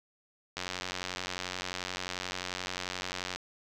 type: click train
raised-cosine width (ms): 0.2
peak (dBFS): -17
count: 256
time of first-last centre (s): 0.57-3.36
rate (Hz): 91.4
effects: none